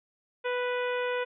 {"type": "harmonic tone", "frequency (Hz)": 493.9, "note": "B4", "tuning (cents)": 0, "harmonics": [1, 2, 3, 4, 5, 6, 7], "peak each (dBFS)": [-29, -36, -36, -40, -40, -45, -48], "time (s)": [0.44, 1.25], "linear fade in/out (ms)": 20, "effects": []}